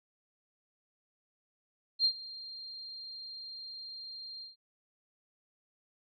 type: tone with ADSR envelope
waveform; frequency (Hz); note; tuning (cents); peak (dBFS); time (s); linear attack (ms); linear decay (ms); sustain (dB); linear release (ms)
sine; 4191; C8; +2; -22; 1.99-4.56; 58; 76; -20; 140
effects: none